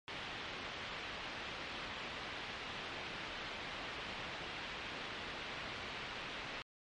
white low-pass noise, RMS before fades -45 dBFS, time 0.08-6.62 s, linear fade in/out 0 ms, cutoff 3400 Hz, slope 24 dB/octave, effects MP3 48 kbps

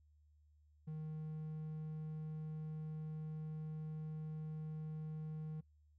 triangle tone, 155.56 Hz, D#3, in tune, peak -40 dBFS, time 0.87-5.61 s, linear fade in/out 10 ms, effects noise-tail reverb RT60 0.1 s tail -23 dB re dry + added 75 Hz sine -66 dBFS peak until 5.98 s

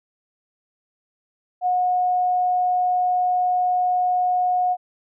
sine tone, 726 Hz, F#5, 33 cents flat, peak -17 dBFS, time 1.61-4.77 s, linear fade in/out 50 ms, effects none

